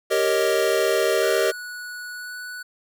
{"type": "chord", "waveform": "square", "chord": "Eb dominant seventh", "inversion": "first", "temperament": "equal", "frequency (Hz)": [392, 466.2, 554.4, 622.3], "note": ["G4", "Bb4", "Db5", "Eb5"], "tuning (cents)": [0, 0, 0, 0], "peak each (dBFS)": [-24, -24, -28, -24], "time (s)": [0.1, 1.52], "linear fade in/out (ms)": 20}
{"type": "tone with pitch glide", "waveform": "square", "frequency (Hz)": [1470, 1481.1], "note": ["F#6", "F#6"], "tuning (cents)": [-12, 1], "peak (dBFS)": -33, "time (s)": [1.22, 2.63], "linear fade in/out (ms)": 10, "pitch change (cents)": 13, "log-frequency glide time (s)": [2.14, 2.36]}
{"effects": []}